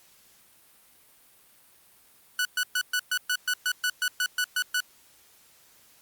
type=tone bursts; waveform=sawtooth; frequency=1481 Hz; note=F#6; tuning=1 cent sharp; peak=-20 dBFS; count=14; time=2.39-4.804 s; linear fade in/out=2 ms; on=61 ms; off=120 ms; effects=white hiss -58 dBFS RMS until 6.01 s + Opus 48 kbps